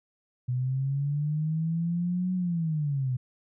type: linear two-way sweep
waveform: sine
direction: up then down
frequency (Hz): 123.47 to 185 to 123.47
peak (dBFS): -25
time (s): 0.48-3.17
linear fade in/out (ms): 10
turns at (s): 2.34
effects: none